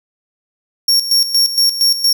40% pulse tone with tremolo, 5520 Hz, F8, 21 cents flat, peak -8 dBFS, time 0.88-2.13 s, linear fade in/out 5 ms, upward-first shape square, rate 4.3 Hz, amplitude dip 70%, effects none

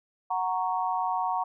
sine chord, F# major, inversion none, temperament equal, 740 / 932.3 / 1108.7 Hz, F#5 / A#5 / C#6, 0 / 0 / 0 cents, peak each -29 / -29 / -32 dBFS, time 0.3-1.44 s, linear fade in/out 10 ms, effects none

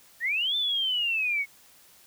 sine linear two-way sweep, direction up then down, 1760 to 3570 to 2176 Hz, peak -24 dBFS, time 0.2-1.46 s, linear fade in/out 50 ms, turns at 0.56 s, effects white hiss -56 dBFS RMS until 2.06 s

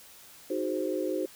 sine chord, Ab dominant seventh, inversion second, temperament equal, 311.1 / 370 / 415.3 / 523.3 Hz, Eb4 / Gb4 / Ab4 / C5, 0 / 0 / 0 / 0 cents, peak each -33 / -32 / -37 / -33 dBFS, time 0.5-1.26 s, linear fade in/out 5 ms, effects white hiss -52 dBFS RMS until 1.35 s

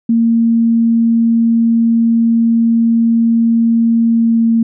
sine tone with pitch glide, 230 to 228.5 Hz, A#3 to A#3, -23 to -34 cents, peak -8 dBFS, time 0.09-4.63 s, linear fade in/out 5 ms, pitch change -11 cents, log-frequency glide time 4.08-4.46 s, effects none

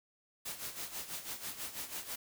white noise with tremolo, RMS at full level -40 dBFS, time 0.45-2.16 s, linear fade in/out 10 ms, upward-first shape sine, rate 6.1 Hz, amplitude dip 70%, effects none

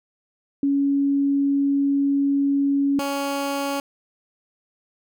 sine / 15% pulse tone pair in turn, 279.6 / 279.6 Hz, C#4 / C#4, +15 / +15 cents, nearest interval unison, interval 0 cents, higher neither, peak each -17 dBFS, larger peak neither, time 0.63-2.99 / 2.99-3.8 s, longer first, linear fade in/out 2 ms, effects none

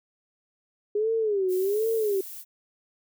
sine tone with vibrato, 408 Hz, G#4, 31 cents flat, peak -22 dBFS, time 0.95-2.21 s, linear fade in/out 5 ms, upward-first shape sine, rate 1.3 Hz, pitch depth 180 cents each way
violet noise, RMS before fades -40 dBFS, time 1.48-2.45 s, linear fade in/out 50 ms
effects none

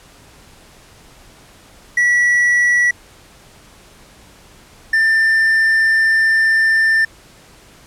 triangle tone pair in turn, 1942 / 1787.7 Hz, B6 / A6, -30 / +27 cents, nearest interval minor second, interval 143 cents, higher first, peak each -9 dBFS, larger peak neither, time 1.97-2.91 / 4.93-7.05 s, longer second, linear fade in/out 5 ms, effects pink hiss -45 dBFS RMS until 7.86 s + low-pass 11000 Hz 12 dB/octave

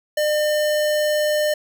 square tone, 603 Hz, D5, 46 cents sharp, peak -18 dBFS, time 0.17-1.54 s, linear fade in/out 5 ms, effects none

